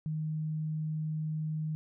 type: tone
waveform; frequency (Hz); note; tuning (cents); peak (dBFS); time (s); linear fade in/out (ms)
sine; 155.56; D#3; 0; -31; 0.06-1.75; 0
effects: none